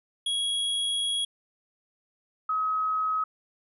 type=tone pair in turn; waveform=square / sine; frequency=3318 / 1273.4 Hz; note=G#7 / D#6; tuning=-2 / +40 cents; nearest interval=octave + perfect fourth; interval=1658 cents; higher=first; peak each=-26 / -24 dBFS; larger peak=second; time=0.26-1.25 / 2.49-3.24 s; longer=first; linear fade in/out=5 ms; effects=resampled to 32000 Hz